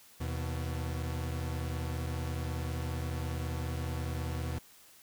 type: tone pair together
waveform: 40% pulse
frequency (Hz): 80 / 125.3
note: D#2 / B2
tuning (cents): +49 / +25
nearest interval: minor sixth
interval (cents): 776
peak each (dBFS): -34 / -37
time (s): 0.2-4.59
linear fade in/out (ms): 10
effects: white hiss -58 dBFS RMS until 5.02 s